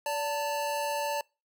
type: tone pair together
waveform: square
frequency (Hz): 577.9 / 893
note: D5 / A5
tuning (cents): -28 / +25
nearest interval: minor sixth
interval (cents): 753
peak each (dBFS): -33 / -32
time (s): 0.06-1.21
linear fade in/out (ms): 2
effects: noise-tail reverb RT60 0.3 s tail -26 dB re dry